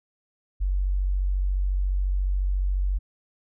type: tone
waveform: sine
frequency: 47.11 Hz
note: F#1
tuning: 32 cents sharp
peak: -21 dBFS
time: 0.6-2.99 s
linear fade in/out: 20 ms
effects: none